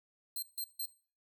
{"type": "tone bursts", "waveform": "5% pulse", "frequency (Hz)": 4161, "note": "C8", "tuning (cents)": -10, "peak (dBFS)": -29, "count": 3, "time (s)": [0.36, 0.858], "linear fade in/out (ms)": 5, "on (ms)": 66, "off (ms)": 150, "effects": ["noise-tail reverb RT60 0.4 s tail -19 dB re dry"]}